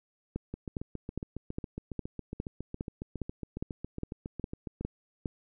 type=two click trains; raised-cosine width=3 ms; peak=-24 / -20 dBFS; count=32 / 13; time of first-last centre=0.54-4.81 / 0.36-5.258 s; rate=7.26 / 2.45 Hz; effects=none